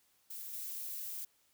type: noise with level steps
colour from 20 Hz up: violet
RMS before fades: -45 / -42 dBFS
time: 0.3-1.25 s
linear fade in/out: 5 ms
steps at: 0.53 s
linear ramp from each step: 2 ms
effects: white hiss -72 dBFS RMS until 1.53 s